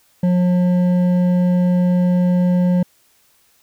sine tone with hard clipping, 179.2 Hz, F3, 45 cents sharp, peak -14 dBFS, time 0.23-2.83 s, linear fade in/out 5 ms, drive 7 dB, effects white hiss -57 dBFS RMS until 3.62 s

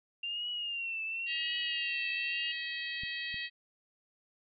sine tone with vibrato, 2776 Hz, F7, 11 cents flat, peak -34 dBFS, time 0.23-2.52 s, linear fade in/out 5 ms, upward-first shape triangle, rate 0.93 Hz, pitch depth 97 cents each way
harmonic tone, 641 Hz, E5, 49 cents flat, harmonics 3 / 4 / 5 / 6 / 7, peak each -39 / -41 / -43 / -45 / -46 dBFS, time 1.26-3.5 s, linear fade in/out 50 ms
clicks, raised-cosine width 5 ms, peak -35 / -38 dBFS, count 2, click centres 3.035 / 3.343 s
effects none

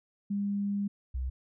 sine tone pair in turn, 201.6 / 64.15 Hz, G3 / C2, +49 / -34 cents, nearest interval octave + minor sixth, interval 1983 cents, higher first, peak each -28 / -30 dBFS, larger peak first, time 0.3-0.88 / 1.14-1.3 s, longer first, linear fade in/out 10 ms, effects none

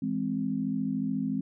sine chord, E augmented, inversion none, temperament equal, 164.81 / 207.7 / 261.6 Hz, E3 / G#3 / B#3, 0 / 0 / 0 cents, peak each -35 / -31 / -30 dBFS, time 0.02-1.41 s, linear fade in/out 5 ms, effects none

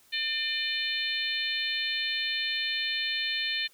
harmonic tone, 600 Hz, D5, 37 cents sharp, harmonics 3 / 4 / 5 / 6 / 7, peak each -34 / -34 / -34 / -34 / -34 dBFS, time 0.12-3.68 s, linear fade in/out 20 ms, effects white hiss -61 dBFS RMS until 3.73 s

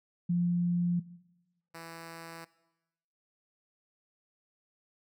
sine / 5% pulse tone pair in turn, 174.61 / 165.48 Hz, F3 / E3, 0 / +7 cents, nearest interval minor second, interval 93 cents, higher first, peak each -25 / -32 dBFS, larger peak first, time 0.29-1 / 1.74-2.45 s, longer neither, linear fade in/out 10 ms, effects noise-tail reverb RT60 1.0 s tail -19 dB re dry

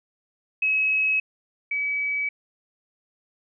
sine tone pair in turn, 2563 / 2283 Hz, E7 / D7, -49 / -50 cents, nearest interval major second, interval 201 cents, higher first, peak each -19 / -23 dBFS, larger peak first, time 0.62-1.2 / 1.71-2.29 s, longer neither, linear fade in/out 5 ms, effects none

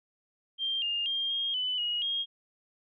sine tone with pitch steps, 3178 / 2819 / 3206 / 3240 / 3003 / 2892 / 3251 Hz, G7 / F7 / G7 / G#7 / F#7 / F#7 / G#7, +23 / +16 / +38 / -43 / +25 / -40 / -38 cents, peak -28 dBFS, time 0.58-2.26 s, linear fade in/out 50 ms, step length 240 ms, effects none

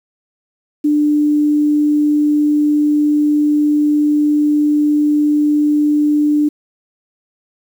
sine tone, 297.2 Hz, D4, 21 cents sharp, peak -10 dBFS, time 0.84-6.49 s, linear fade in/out 10 ms, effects 7-bit

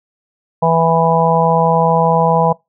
harmonic tone, 164.81 Hz, E3, in tune, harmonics 1 / 3 / 4 / 5 / 6, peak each -16 / -16 / -16 / -16 / -16 dBFS, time 0.62-2.53 s, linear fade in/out 10 ms, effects noise-tail reverb RT60 0.2 s tail -24 dB re dry

